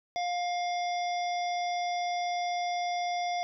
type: harmonic tone with a mistuned harmonic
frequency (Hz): 706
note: F5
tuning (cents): +19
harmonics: 1 / 3 / 5 / 7 / 8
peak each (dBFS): -29 / -39 / -43 / -46 / -47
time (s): 0.16-3.43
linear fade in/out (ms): 0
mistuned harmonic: 5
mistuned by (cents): -31
effects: none